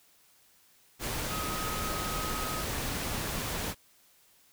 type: tone in noise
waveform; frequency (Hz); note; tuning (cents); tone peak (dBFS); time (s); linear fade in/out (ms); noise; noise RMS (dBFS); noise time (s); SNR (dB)
sine; 1264; D#6; +27; -37; 1.28-2.65; 50; pink; -34; 0.99-3.75; -6
effects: white hiss -63 dBFS RMS until 4.52 s